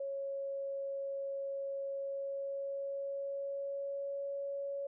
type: tone with pitch glide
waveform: sine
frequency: 551 to 558.7 Hz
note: C#5 to C#5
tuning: -11 to +13 cents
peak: -36 dBFS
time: 0-4.87 s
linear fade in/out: 5 ms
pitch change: +24 cents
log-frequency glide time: 1.93-4.24 s
effects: none